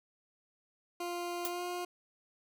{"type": "tone with pitch glide", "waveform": "20% pulse", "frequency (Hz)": [349.4, 355.1], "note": ["F4", "F4"], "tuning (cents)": [1, 29], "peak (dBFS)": -31, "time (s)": [1, 1.85], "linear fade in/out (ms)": 5, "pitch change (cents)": 28, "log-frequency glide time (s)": [1.48, 1.62]}
{"type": "noise with exponential decay", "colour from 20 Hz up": "blue", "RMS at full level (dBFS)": -32, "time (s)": [1.45, 1.53], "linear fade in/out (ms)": 0, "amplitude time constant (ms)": 17}
{"effects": []}